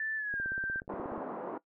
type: tone with pitch glide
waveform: sine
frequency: 1760 to 1568 Hz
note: A6 to G6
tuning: 0 to 0 cents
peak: -32 dBFS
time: 0-0.8 s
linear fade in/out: 2 ms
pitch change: -200 cents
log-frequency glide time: 0.16-0.45 s
type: click train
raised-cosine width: 2 ms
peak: -32 dBFS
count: 15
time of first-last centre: 0.34-1.178 s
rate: 16.7 Hz
type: band-pass noise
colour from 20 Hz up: pink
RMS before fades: -39 dBFS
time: 0.89-1.58 s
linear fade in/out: 5 ms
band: 250 to 1100 Hz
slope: 24 dB/octave
effects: noise-tail reverb RT60 0.1 s tail -19 dB re dry